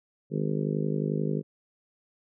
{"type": "harmonic tone", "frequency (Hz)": 51.3, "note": "G#1", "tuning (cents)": -21, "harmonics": [3, 4, 5, 6, 7, 8, 9, 10], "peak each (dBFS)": [-29, -32, -35, -42, -36, -34, -38, -43], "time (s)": [0.3, 1.43], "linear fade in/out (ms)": 50, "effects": []}